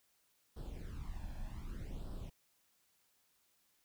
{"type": "noise with flanger", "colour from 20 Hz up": "brown", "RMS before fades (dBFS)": -44, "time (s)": [0.56, 2.3], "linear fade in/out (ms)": 10, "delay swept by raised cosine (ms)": [0.22, 1.22], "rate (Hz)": 0.65, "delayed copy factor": 0.8, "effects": ["white hiss -75 dBFS RMS until 3.84 s"]}